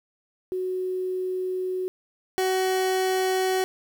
sine / 30% pulse tone pair in turn, 370 / 375.2 Hz, F#4 / F#4, 0 / +24 cents, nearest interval unison, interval 24 cents, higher second, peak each -25 / -19 dBFS, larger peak second, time 0.52-1.88 / 2.38-3.64 s, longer first, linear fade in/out 0 ms, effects 9-bit

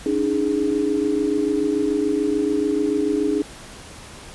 sine chord, C# suspended second, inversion none, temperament equal with one note detuned, 284.2 / 311.1 / 415.3 Hz, C#4 / D#4 / G#4, +43 / 0 / 0 cents, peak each -23 / -22 / -22 dBFS, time 0.06-3.42 s, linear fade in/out 2 ms, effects pink hiss -40 dBFS RMS until 4.34 s + resampled to 24000 Hz

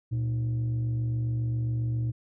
sine tone with frequency modulation, 117.7 Hz, A#2, 17 cents sharp, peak -24 dBFS, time 0.11-2.12 s, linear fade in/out 20 ms, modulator 188 Hz, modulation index 0.3, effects tanh soft clip ceiling -22 dBFS

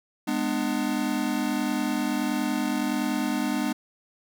square chord, G# diminished, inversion none, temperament just, 207.7 / 249.2 / 299 Hz, G#3 / B3 / D4, 0 / +16 / +31 cents, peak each -31 / -29 / -29 dBFS, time 0.27-3.73 s, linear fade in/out 10 ms, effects none

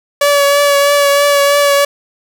sawtooth tone with vibrato, 570 Hz, C#5, 48 cents sharp, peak -4 dBFS, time 0.21-1.85 s, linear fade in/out 5 ms, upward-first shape triangle, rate 3.1 Hz, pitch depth 23 cents each way, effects none

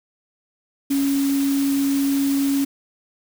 sine tone in noise, 277.2 Hz, C#4, in tune, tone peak -17 dBFS, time 0.9-2.65 s, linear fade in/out 10 ms, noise white, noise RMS -32 dBFS, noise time 0.9-2.65 s, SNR +12 dB, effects none

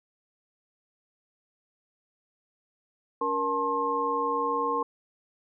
sine tone cluster, 283.6 / 471.1 / 878 / 1067 Hz, C#4 / A#4 / A5 / C6, +40 / +18 / -4 / +34 cents, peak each -36 / -30 / -33 / -27 dBFS, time 3.21-4.83 s, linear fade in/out 5 ms, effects none

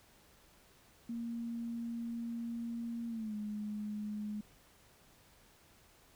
sine tone with pitch glide, 233.1 to 210.1 Hz, A#3 to G#3, 0 to +20 cents, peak -37 dBFS, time 1.09-4.41 s, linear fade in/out 5 ms, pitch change -180 cents, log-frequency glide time 3.08-3.35 s, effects pink hiss -64 dBFS RMS until 6.15 s

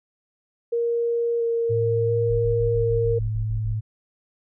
sine tone with vibrato, 466.2 Hz, A#4, in tune, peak -20 dBFS, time 0.72-3.19 s, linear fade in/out 10 ms, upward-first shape square, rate 0.73 Hz, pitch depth 10 cents each way
sine tone with pitch glide, 110 to 108.42 Hz, A2 to A2, 0 to -25 cents, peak -23 dBFS, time 1.69-3.81 s, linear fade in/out 20 ms, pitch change -25 cents, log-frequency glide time 3.02-3.24 s
sine tone bursts, 41.82 Hz, E1, 26 cents sharp, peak -26 dBFS, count 10, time 2.29-3.75 s, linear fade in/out 20 ms, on 110 ms, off 40 ms
effects none

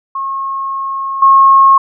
sine tone with level steps, 1085 Hz, C#6, 37 cents flat, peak -16 / -3 dBFS, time 0.15-1.78 s, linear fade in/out 5 ms, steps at 1.22 s, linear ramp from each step 5 ms, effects none

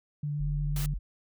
sine tone with vibrato, 146.83 Hz, D3, in tune, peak -29 dBFS, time 0.23-0.94 s, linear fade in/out 5 ms, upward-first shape square, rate 8.4 Hz, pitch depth 8 cents each way
sine tone, 44 Hz, F1, 14 cents sharp, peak -30 dBFS, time 0.39-0.99 s, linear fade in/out 20 ms
white noise, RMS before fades -39 dBFS, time 0.76-0.86 s, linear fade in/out 2 ms
effects none

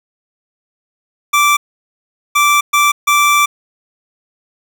25% pulse tone bursts at uneven times, 1169 Hz, D6, 8 cents flat, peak -5 dBFS, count 4, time 1.33-1.57 / 2.35-2.61 / 2.73-2.92 / 3.07-3.46 s, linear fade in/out 10 ms, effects none

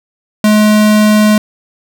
square tone, 212.3 Hz, G#3, 38 cents sharp, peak -6 dBFS, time 0.44-1.38 s, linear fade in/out 2 ms, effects none

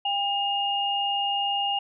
sine tone pair together, 800 / 2839 Hz, G5 / F7, +35 / +28 cents, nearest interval octave + minor seventh, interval 2193 cents, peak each -26 dBFS, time 0.05-1.79 s, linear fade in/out 5 ms, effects none

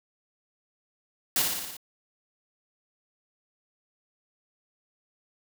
white noise with echo, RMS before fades -24 dBFS, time 1.36-1.42 s, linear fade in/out 2 ms, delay 58 ms, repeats 6, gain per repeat -3 dB, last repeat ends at 1.768 s, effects none

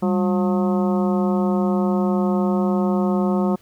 harmonic tone with a mistuned harmonic, 180.1 Hz, F#3, 46 cents flat, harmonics 1 / 2 / 3 / 4 / 5 / 6 / 7, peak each -18 / -24 / -28 / -30 / -32 / -34 / -35 dBFS, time 0.02-3.56 s, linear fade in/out 10 ms, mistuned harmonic 1, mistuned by +150 cents, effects pink hiss -55 dBFS RMS until 3.61 s

